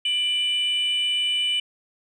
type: tone pair together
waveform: sine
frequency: 2364 / 2978 Hz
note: D7 / F#7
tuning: +11 / +11 cents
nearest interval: major third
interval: 400 cents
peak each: -27 / -19 dBFS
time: 0.05-1.6 s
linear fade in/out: 5 ms
effects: tanh soft clip ceiling -18 dBFS